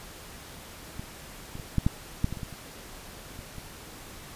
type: clicks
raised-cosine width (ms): 5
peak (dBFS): -23 / -25 / -28 / -11 / -10 / -11 / -21 / -27 / -22 / -30 / -28 / -27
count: 12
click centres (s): 0.995 / 1.554 / 1.598 / 1.783 / 1.865 / 2.244 / 2.326 / 2.372 / 2.432 / 2.527 / 3.391 / 3.583
effects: pink hiss -45 dBFS RMS until 4.35 s + resampled to 32000 Hz